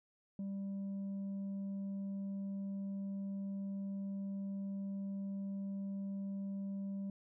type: tone with tanh clipping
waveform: sine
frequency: 196.6 Hz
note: G3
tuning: 5 cents sharp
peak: -39 dBFS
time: 0.39-7.1 s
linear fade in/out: 2 ms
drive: 3 dB
effects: none